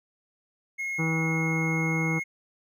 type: tone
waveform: triangle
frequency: 2160 Hz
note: C#7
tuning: 45 cents flat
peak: -27 dBFS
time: 0.78-2.24 s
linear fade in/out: 20 ms
type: harmonic tone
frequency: 161.6 Hz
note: E3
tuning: 34 cents flat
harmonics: 1 / 2 / 3 / 5 / 6 / 7 / 8 / 9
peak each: -26 / -32 / -36 / -40 / -42 / -43 / -44 / -45 dBFS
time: 0.98-2.2 s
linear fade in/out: 20 ms
effects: none